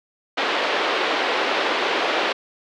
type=band-pass noise; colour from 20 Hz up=pink; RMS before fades=-22 dBFS; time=0.37-2.33 s; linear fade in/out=10 ms; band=360 to 3800 Hz; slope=24 dB/octave; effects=none